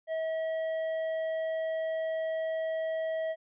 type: tone with tanh clipping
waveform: sine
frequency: 643 Hz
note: E5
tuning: 43 cents flat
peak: -31 dBFS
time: 0.07-3.36 s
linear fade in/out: 50 ms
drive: 8 dB
effects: resampled to 8000 Hz